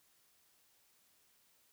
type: silence
effects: white hiss -71 dBFS RMS until 1.72 s